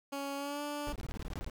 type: tone with pitch glide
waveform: 15% pulse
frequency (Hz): 278.9 to 292.3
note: C#4 to D4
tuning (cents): +11 to -8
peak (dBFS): -30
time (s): 0.12-0.93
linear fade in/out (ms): 10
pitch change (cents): +81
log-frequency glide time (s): 0.36-0.62
type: noise bursts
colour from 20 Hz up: brown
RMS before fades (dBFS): -39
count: 12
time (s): 0.87-1.498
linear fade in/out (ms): 0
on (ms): 34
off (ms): 20
type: click train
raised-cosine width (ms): 0.2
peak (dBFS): -29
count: 5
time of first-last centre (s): 1-1.444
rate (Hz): 9
effects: none